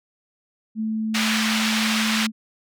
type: tone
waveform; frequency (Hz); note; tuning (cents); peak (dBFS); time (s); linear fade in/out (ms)
sine; 219.1; A3; -7; -22; 0.75-2.32; 50
type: band-pass noise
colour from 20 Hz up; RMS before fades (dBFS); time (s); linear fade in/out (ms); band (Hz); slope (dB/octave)
white; -24; 1.14-2.27; 10; 1100 to 3600; 12
effects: none